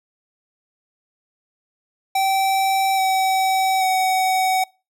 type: tone with pitch steps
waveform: square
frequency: 773 / 762.4 / 751.9 Hz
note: G5 / G5 / F#5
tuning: -24 / -48 / +28 cents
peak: -17 dBFS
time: 2.15-4.64 s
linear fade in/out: 5 ms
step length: 830 ms
effects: noise-tail reverb RT60 0.3 s tail -26 dB re dry